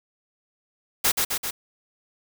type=noise with echo; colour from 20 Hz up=white; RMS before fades=-20 dBFS; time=1.04-1.12 s; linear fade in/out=10 ms; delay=130 ms; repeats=3; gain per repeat=-3 dB; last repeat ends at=1.51 s; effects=none